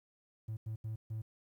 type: tone bursts at uneven times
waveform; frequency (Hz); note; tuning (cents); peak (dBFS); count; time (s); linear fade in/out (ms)
triangle; 110; A2; 0; -34; 4; 0.48-0.57 / 0.66-0.76 / 0.84-0.96 / 1.1-1.22; 10
effects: tanh soft clip ceiling -32 dBFS + 12-bit